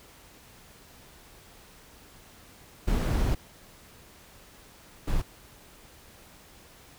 brown noise bursts at uneven times, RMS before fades -25 dBFS, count 2, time 2.87-3.35 / 5.07-5.22 s, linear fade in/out 10 ms, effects pink hiss -53 dBFS RMS until 6.98 s

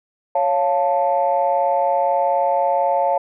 sine chord, Db augmented, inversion none, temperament equal, 554.4 / 698.5 / 880 Hz, Db5 / F5 / A5, 0 / 0 / 0 cents, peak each -19 / -19 / -19 dBFS, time 0.35-3.18 s, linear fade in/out 5 ms, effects tanh soft clip ceiling -7 dBFS

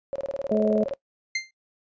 sine tone bursts, 552 Hz, C#5, 7 cents flat, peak -25 dBFS, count 16, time 0.13-0.936 s, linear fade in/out 0 ms, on 26 ms, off 26 ms
harmonic tone, 213.9 Hz, A3, 49 cents flat, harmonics 1 / 2 / 3, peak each -23 / -24 / -24 dBFS, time 0.51-0.84 s, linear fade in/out 5 ms
click, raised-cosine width 0.3 ms, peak -26 dBFS, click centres 0.893 s
sawtooth tone with exponential decay, 2093 Hz, C7, in tune, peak -18 dBFS, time 1.35-1.51 s, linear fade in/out 5 ms, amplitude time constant 34 ms
effects noise-tail reverb RT60 0.1 s tail -21 dB re dry + resampled to 16000 Hz

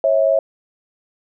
sine tone pair together, 546 / 650 Hz, C#5 / E5, -26 / -24 cents, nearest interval minor third, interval 302 cents, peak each -15 dBFS, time 0.04-0.39 s, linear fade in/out 2 ms, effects none

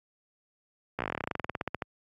slowing click train, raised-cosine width 0.5 ms, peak -15 dBFS, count 23, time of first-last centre 0.99-1.822 s, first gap 15 ms, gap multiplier 1.08, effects high-pass 80 Hz 12 dB/octave + AAC 32 kbps

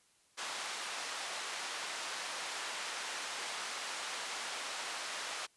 pink band-pass noise, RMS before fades -41 dBFS, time 0.37-5.47 s, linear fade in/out 20 ms, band 850 to 7800 Hz, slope 12 dB/octave, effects white hiss -69 dBFS RMS until 5.56 s + resampled to 24000 Hz

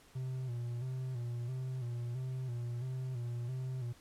triangle tone with vibrato, 124.4 Hz, B2, 13 cents sharp, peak -34 dBFS, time 0.15-3.93 s, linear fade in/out 10 ms, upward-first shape square, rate 1.5 Hz, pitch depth 68 cents each way, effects pink hiss -62 dBFS RMS until 4 s + low-pass 12000 Hz 12 dB/octave

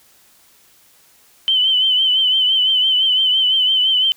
sine tone with vibrato, 3056 Hz, G7, 45 cents flat, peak -12 dBFS, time 1.48-4.12 s, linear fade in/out 0 ms, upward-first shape triangle, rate 5.9 Hz, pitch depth 61 cents each way, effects white hiss -52 dBFS RMS until 4.16 s

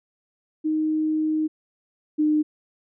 sine tone pair in turn, 311.1 / 304.3 Hz, D#4 / D#4, 0 / -38 cents, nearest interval unison, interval 38 cents, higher first, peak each -20 / -17 dBFS, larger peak second, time 0.64-1.48 / 2.18-2.43 s, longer first, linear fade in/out 20 ms, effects none

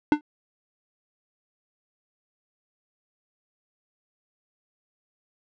square tone with exponential decay, 298.7 Hz, D4, 29 cents sharp, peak -12 dBFS, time 0.12-0.21 s, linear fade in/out 1 ms, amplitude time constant 18 ms, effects low-pass 2000 Hz 12 dB/octave

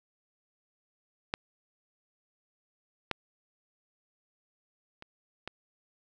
clicks, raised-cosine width 0.3 ms, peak -13 / -13 / -29 / -21 dBFS, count 4, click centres 1.339 / 3.113 / 5.024 / 5.476 s, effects none

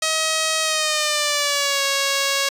5% pulse tone with pitch glide, 635 to 552.8 Hz, D#5 to C#5, +35 to -5 cents, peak -7 dBFS, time 0.02-2.49 s, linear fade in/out 5 ms, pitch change -240 cents, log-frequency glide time 0.62-1.83 s, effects resampled to 32000 Hz

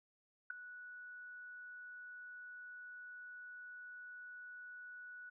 sine tone with ADSR envelope, 1473 Hz, F#6, 8 cents flat, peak -34 dBFS, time 0.5-5.3 s, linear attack 6 ms, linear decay 3 ms, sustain -15 dB, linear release 11 ms, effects none

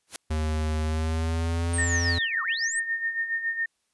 white noise with exponential growth, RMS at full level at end -29 dBFS, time 0.07-0.16 s, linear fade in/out 1 ms, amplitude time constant 18 ms
square tone with pitch glide, 77.78 to 85.81 Hz, D#2 to F2, 0 to -30 cents, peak -25 dBFS, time 0.3-2.19 s, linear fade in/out 10 ms, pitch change +170 cents, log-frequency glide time 0.83-1.79 s
sine linear two-way sweep, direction down then up, 8910 to 1046.5 to 8910 Hz, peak -29 dBFS, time 1.73-2.8 s, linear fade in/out 10 ms, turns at 2.43 s
sine tone with tremolo, 1828 Hz, A#6, 34 cents flat, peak -23 dBFS, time 1.78-3.66 s, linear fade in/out 5 ms, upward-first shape sine, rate 7.2 Hz, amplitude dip 65%
effects white hiss -74 dBFS RMS until 3.93 s + resampled to 24000 Hz

